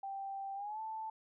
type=tone with pitch glide; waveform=sine; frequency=784 to 880 Hz; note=G5 to A5; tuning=0 to 0 cents; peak=-39 dBFS; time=0.03-1.1 s; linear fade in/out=5 ms; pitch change=+200 cents; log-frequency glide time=0.55-0.8 s; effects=none